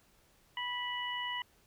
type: harmonic tone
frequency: 982 Hz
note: B5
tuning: 10 cents flat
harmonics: 1 / 2 / 3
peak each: -39 / -39 / -39 dBFS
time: 0.57-1.42 s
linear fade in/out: 2 ms
effects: pink hiss -67 dBFS RMS until 1.66 s